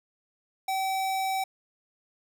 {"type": "tone", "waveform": "square", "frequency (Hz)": 767, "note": "G5", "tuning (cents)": -38, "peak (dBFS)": -27, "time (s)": [0.68, 1.44], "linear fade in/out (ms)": 5, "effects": []}